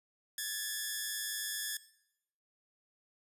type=tone pair together; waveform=5% pulse; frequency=1665 / 1764 Hz; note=G#6 / A6; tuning=+4 / +4 cents; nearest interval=minor second; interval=100 cents; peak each=-27 dBFS; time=0.38-1.77 s; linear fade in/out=2 ms; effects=noise-tail reverb RT60 0.8 s tail -18 dB re dry + resampled to 32000 Hz